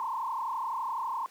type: tone with frequency modulation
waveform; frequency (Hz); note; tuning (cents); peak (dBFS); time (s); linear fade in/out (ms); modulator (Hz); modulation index
sine; 985; B5; -5; -30; 0-1.26; 0; 31.9; 3
effects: pink hiss -57 dBFS RMS until 1.3 s + high-pass 300 Hz 12 dB/octave